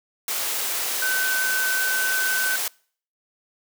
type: tone in noise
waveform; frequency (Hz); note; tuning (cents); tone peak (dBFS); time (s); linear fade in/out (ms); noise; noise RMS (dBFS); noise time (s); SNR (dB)
sine; 1522; F#6; +48; -22; 1.02-2.56; 2; white; -26; 0.28-2.68; +1
effects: noise-tail reverb RT60 0.5 s tail -25 dB re dry + high-pass 400 Hz 12 dB/octave